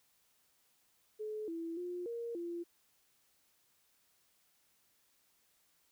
sine tone with pitch steps, 429 / 331.7 / 355.1 / 467.8 / 343.1 Hz, A4 / E4 / F4 / A#4 / F4, -44 / +11 / +29 / +6 / -31 cents, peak -38 dBFS, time 1.19-2.64 s, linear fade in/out 20 ms, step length 290 ms, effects white hiss -73 dBFS RMS until 5.91 s

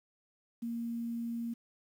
sine tone with quantisation, 233.1 Hz, A#3, in tune, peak -34 dBFS, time 0.62-1.54 s, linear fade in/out 10 ms, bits 10, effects none

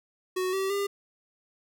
square tone with pitch steps, 370 / 385 / 400.7 Hz, F#4 / G4 / G4, 0 / -31 / +38 cents, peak -27 dBFS, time 0.36-0.87 s, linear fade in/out 10 ms, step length 170 ms, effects none

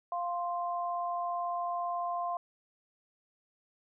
sine tone pair together, 698.8 / 1047 Hz, F5 / C6, +1 / +1 cents, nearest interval perfect fifth, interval 700 cents, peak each -33 / -35 dBFS, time 0.12-2.37 s, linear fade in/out 2 ms, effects none

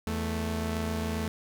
sawtooth tone pair together, 82.41 / 220 Hz, E2 / A3, 0 / 0 cents, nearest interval octave + perfect fourth, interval 1700 cents, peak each -28 dBFS, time 0.07-1.28 s, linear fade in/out 0 ms, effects none

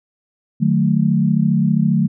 sine chord, D# diminished, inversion none, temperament equal with one note detuned, 152.54 / 185 / 220 Hz, D#3 / F#3 / A3, -34 / 0 / 0 cents, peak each -17 dBFS, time 0.6-2.08 s, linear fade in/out 20 ms, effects none

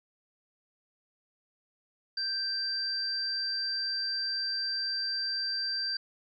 sine tone pair together, 1568 / 4702 Hz, G6 / D8, 0 / +1 cents, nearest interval octave + perfect fifth, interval 1901 cents, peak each -38 / -30 dBFS, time 2.17-5.97 s, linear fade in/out 5 ms, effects none

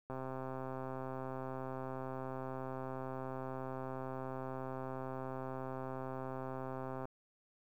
click train, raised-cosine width 1 ms, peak -29 dBFS, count 912, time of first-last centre 0.1-7.054 s, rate 131 Hz, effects 11-bit

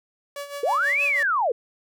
sawtooth tone with tremolo, 570 Hz, C#5, 48 cents sharp, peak -26 dBFS, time 0.36-1.23 s, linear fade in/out 2 ms, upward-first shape sine, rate 6.2 Hz, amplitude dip 70%
sine linear two-way sweep, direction up then down, 427.7 to 2637 to 427.7 Hz, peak -19 dBFS, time 0.63-1.52 s, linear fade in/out 5 ms, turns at 1.03 s
effects none

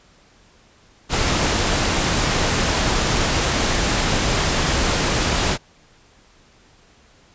pink noise, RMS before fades -19 dBFS, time 1.09-5.58 s, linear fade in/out 50 ms, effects pink hiss -53 dBFS RMS until 7.34 s + resampled to 16000 Hz

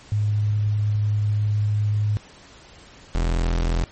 sine / 40% pulse tone pair in turn, 104.7 / 42.28 Hz, G#2 / E1, +15 / +45 cents, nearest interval octave + major third, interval 1570 cents, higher first, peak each -18 dBFS, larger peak neither, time 0.12-2.17 / 3.15-3.84 s, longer first, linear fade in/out 0 ms, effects pink hiss -47 dBFS RMS until 3.91 s + MP3 32 kbps

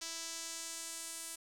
sawtooth tone with band-pass filter sweep, 329.6 Hz, E4, in tune, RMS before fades -44 dBFS, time 0.01-1.36 s, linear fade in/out 10 ms, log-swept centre 5900 to 9200 Hz, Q 1.8, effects 10-bit

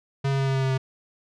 square tone with pitch steps, 137.5 / 136.55 / 135.61 / 134.67 / 133.74 / 132.82 / 131.9 Hz, C#3 / C#3 / C#3 / C#3 / C3 / C3 / C3, -14 / -26 / -38 / -50 / +38 / +26 / +14 cents, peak -22 dBFS, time 0.24-0.779 s, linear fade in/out 10 ms, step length 77 ms, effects low-pass 5000 Hz 12 dB/octave

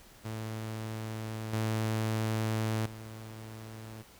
sawtooth tone with level steps, 110 Hz, A2, in tune, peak -32 / -25 / -39 dBFS, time 0.24-4.03 s, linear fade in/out 20 ms, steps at 1.53 / 2.86 s, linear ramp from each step 2 ms, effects pink hiss -56 dBFS RMS until 4.19 s

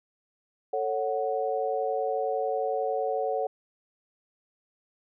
sine chord, F# minor, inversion first, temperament just, 444 / 555 / 740 Hz, A4 / C#5 / F#5, +16 / +2 / 0 cents, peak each -30 dBFS, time 0.73-3.47 s, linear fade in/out 5 ms, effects none

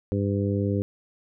harmonic tone, 100.2 Hz, G2, 38 cents sharp, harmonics 1 / 2 / 3 / 4 / 5, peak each -25 / -28 / -30 / -31 / -32 dBFS, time 0.12-0.82 s, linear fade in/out 0 ms, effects none

